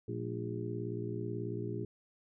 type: harmonic tone with a mistuned harmonic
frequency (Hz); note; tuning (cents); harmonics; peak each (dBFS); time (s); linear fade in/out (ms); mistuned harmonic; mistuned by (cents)
58.27; A#1; 0; 2 / 3 / 4 / 5 / 6 / 7; -39 / -45 / -46 / -45 / -42 / -42; 0.08-1.85; 5; 4; -130
effects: none